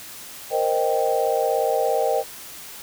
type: chord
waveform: sine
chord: C minor seventh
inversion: third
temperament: equal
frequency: 466.2 / 523.3 / 622.3 / 784 Hz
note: Bb4 / C5 / Eb5 / G5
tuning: 0 / 0 / 0 / 0 cents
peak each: -24 dBFS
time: 0.5-2.24 s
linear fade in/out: 50 ms
effects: white hiss -39 dBFS RMS until 2.82 s